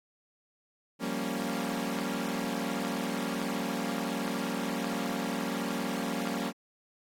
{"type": "chord", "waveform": "sawtooth", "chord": "G half-diminished seventh", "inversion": "third", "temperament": "equal", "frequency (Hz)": [174.61, 196, 233.1, 277.2], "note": ["F3", "G3", "Bb3", "Db4"], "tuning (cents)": [0, 0, 0, 0], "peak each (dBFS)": [-36, -33, -31, -32], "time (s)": [0.99, 6.53], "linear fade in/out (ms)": 50, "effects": ["AAC 48 kbps"]}